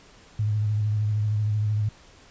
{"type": "tone with vibrato", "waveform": "sine", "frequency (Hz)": 105.9, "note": "G#2", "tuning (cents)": 34, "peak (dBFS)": -21, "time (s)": [0.39, 1.89], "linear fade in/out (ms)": 5, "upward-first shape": "sine", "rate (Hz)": 13, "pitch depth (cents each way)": 34, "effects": ["pink hiss -52 dBFS RMS until 2.3 s", "resampled to 16000 Hz"]}